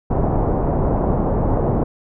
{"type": "low-pass noise", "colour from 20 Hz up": "pink", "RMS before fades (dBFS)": -18, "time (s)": [0.1, 1.84], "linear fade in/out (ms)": 10, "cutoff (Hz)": 860, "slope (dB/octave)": 24, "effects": []}